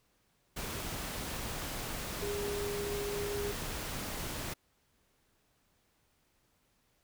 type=tone in noise; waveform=sine; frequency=408 Hz; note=G#4; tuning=31 cents flat; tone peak=-35 dBFS; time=2.22-3.52 s; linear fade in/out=10 ms; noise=pink; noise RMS=-39 dBFS; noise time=0.56-4.54 s; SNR=+1 dB; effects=pink hiss -73 dBFS RMS until 7.03 s